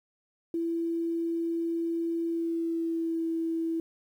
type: tone with pitch glide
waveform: sine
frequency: 334 to 328.6 Hz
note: E4 to E4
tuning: +23 to -5 cents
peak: -27 dBFS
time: 0.54-3.8 s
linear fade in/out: 2 ms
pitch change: -28 cents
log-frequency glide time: 2.29-3.26 s
effects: 10-bit

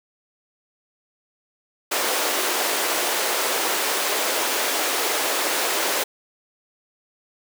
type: high-pass noise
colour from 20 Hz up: pink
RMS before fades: -23 dBFS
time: 1.91-6.04 s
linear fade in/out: 10 ms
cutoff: 370 Hz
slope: 24 dB/octave
effects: none

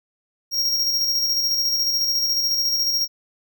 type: tone with tremolo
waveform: square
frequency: 5588 Hz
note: F8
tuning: in tune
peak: -18 dBFS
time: 0.51-3.08 s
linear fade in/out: 50 ms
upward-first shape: square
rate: 14 Hz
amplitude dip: 30%
effects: none

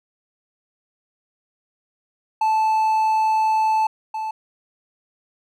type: tone pair in turn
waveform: triangle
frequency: 875 / 875 Hz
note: A5 / A5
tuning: -10 / -10 cents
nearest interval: unison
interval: 0 cents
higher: neither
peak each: -14 / -22 dBFS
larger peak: first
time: 2.41-3.87 / 4.14-4.31 s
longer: first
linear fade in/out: 5 ms
effects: none

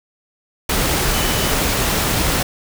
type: tone in noise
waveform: sine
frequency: 2997 Hz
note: F#7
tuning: 22 cents sharp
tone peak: -28 dBFS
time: 1.14-1.52 s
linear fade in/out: 5 ms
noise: pink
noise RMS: -18 dBFS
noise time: 0.69-2.43 s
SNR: -13 dB
effects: none

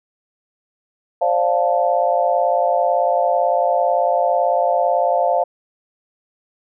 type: chord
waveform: sine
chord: D minor seventh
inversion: third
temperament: equal with one note detuned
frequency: 529.3 / 587.3 / 698.5 / 880 Hz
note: C5 / D5 / F5 / A5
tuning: +20 / 0 / 0 / 0 cents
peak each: -20 / -21 / -17 / -23 dBFS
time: 1.21-5.44 s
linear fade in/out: 10 ms
effects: none

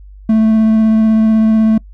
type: tone with vibrato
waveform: triangle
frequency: 220 Hz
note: A3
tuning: in tune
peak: -5 dBFS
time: 0.29-1.78 s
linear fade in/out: 5 ms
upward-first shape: sine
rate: 16 Hz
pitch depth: 11 cents each way
effects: noise-tail reverb RT60 0.1 s tail -25 dB re dry + added 49 Hz sine -33 dBFS peak until 1.93 s

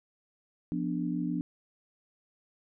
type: chord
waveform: sine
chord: B diminished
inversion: second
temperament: equal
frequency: 174.61 / 246.9 / 293.7 Hz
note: F3 / B3 / D4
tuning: 0 / 0 / 0 cents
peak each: -33 / -34 / -33 dBFS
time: 0.72-1.41 s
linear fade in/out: 0 ms
effects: none

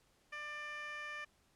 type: tone with band-pass filter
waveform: 15% pulse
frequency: 595 Hz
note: D5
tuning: 22 cents sharp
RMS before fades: -45 dBFS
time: 0.32-1.25 s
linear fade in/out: 10 ms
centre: 2000 Hz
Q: 1.7
effects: pink hiss -72 dBFS RMS until 1.55 s + low-pass 11000 Hz 12 dB/octave

